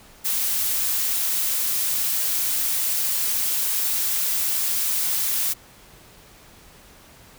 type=noise; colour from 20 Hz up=blue; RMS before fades=-23 dBFS; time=0.24-5.54 s; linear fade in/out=20 ms; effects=pink hiss -49 dBFS RMS until 7.38 s